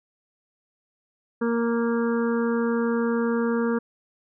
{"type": "harmonic tone", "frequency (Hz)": 233.1, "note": "A#3", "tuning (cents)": 0, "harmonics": [1, 2, 4, 5, 6, 7], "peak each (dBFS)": [-23, -25, -36, -36, -36, -38], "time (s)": [1.41, 3.79], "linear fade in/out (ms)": 10, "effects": []}